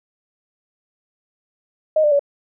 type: tone with pitch steps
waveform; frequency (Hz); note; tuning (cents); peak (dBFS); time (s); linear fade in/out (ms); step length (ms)
sine; 622.3 / 594.9 / 568.7; D#5 / D5 / C#5; 0 / +22 / +44; -12; 1.96-2.194; 5; 78
effects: none